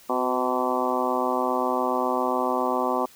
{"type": "harmonic tone with a mistuned harmonic", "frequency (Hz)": 127.3, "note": "C3", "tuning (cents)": -47, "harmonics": [2, 3, 4, 5, 6, 7, 8, 9], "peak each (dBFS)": [-30, -30, -30, -30, -30, -30, -30, -30], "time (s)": [0.09, 3.06], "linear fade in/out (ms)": 10, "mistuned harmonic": 3, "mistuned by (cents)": -46, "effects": ["white hiss -52 dBFS RMS until 3.15 s"]}